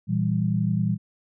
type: chord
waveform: sine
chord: E diminished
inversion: second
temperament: equal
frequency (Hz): 116.54 / 164.81 / 196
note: Bb2 / E3 / G3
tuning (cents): 0 / 0 / 0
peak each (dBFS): -25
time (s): 0.07-0.98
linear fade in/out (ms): 50
effects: none